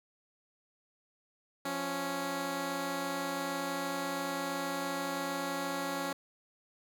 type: tone pair together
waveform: 10% pulse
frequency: 176.09 / 277.2 Hz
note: F3 / C#4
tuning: +15 / 0 cents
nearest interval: minor sixth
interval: 785 cents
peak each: -32 / -26 dBFS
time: 1.65-6.13 s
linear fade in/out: 5 ms
effects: none